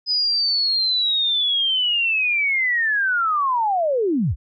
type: linear sweep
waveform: sine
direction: down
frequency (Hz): 5030 to 43.65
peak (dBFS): -17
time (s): 0.06-4.36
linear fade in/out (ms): 50
effects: none